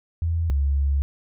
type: tone pair in turn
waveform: sine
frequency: 83.1 / 69.88 Hz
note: E2 / C#2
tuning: +15 / +15 cents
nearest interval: minor third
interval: 300 cents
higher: first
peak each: -20 / -18 dBFS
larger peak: second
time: 0.22-0.5 / 0.5-1.02 s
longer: second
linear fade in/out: 0 ms
effects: none